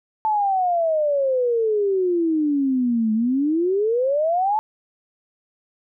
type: exponential two-way sweep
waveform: sine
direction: down then up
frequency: 882 to 214.5 to 882 Hz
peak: -17 dBFS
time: 0.25-4.59 s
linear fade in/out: 0 ms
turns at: 3.13 s
effects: none